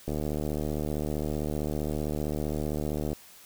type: click train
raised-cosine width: 2 ms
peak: -18 dBFS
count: 231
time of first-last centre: 0.08-3.13 s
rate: 75.4 Hz
effects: white hiss -52 dBFS RMS until 3.45 s